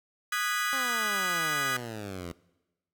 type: chord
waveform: 35% pulse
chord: G# minor seventh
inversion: second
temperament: equal with one note detuned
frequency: 1233.8 / 1480 / 1661.2 / 1975.5 Hz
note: D#6 / F#6 / G#6 / B6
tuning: -15 / 0 / 0 / 0 cents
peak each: -30 / -32 / -32 / -33 dBFS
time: 0.32-1.77 s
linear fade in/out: 5 ms
type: exponential sweep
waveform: 10% pulse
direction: down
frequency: 272.9 to 83 Hz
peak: -28 dBFS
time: 0.73-2.32 s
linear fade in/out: 0 ms
effects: noise-tail reverb RT60 1.0 s tail -21 dB re dry